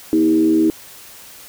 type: tone with frequency modulation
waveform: sine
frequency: 320 Hz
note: D#4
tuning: 49 cents sharp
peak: -11 dBFS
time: 0.13-0.7 s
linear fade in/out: 0 ms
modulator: 79.2 Hz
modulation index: 0.65
effects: white hiss -40 dBFS RMS until 1.48 s